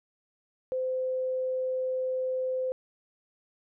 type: tone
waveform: sine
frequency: 515 Hz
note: C5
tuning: 28 cents flat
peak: -27 dBFS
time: 0.72-2.72 s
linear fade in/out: 0 ms
effects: none